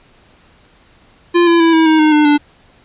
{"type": "tone with pitch steps", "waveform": "square", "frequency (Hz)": [346.5, 338.4, 330.5, 322.7, 315.2, 307.8, 300.6, 293.6], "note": ["F4", "E4", "E4", "E4", "D#4", "D#4", "D4", "D4"], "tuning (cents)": [-14, 45, 5, -37, 23, -19, 40, 0], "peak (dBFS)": -8, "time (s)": [1.34, 2.38], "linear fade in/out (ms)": 20, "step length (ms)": 130, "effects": ["pink hiss -49 dBFS RMS until 2.84 s", "resampled to 8000 Hz"]}